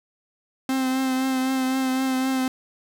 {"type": "tone with vibrato", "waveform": "45% pulse", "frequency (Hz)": 261.6, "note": "C4", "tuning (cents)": 0, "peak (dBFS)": -21, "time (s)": [0.69, 2.48], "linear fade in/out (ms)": 2, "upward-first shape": "triangle", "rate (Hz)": 3.9, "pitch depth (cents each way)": 27, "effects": []}